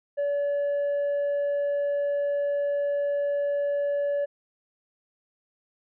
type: tone with tanh clipping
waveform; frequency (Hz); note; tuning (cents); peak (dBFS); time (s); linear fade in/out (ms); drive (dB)
sine; 572; D5; -46; -24; 0.17-4.26; 20; 2
effects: none